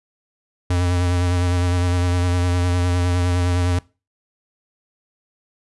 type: tone with vibrato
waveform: square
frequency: 88.8 Hz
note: F2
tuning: 29 cents sharp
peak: -17 dBFS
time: 0.7-3.79 s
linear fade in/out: 5 ms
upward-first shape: sine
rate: 9.8 Hz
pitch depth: 26 cents each way
effects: noise-tail reverb RT60 0.3 s tail -22 dB re dry + resampled to 24000 Hz